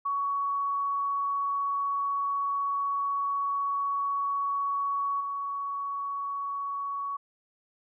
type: tone with level steps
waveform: sine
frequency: 1121 Hz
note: C#6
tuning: 19 cents sharp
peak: -26 / -30 dBFS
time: 0.05-7.17 s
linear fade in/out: 10 ms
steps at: 5.2 s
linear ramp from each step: 10 ms
effects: none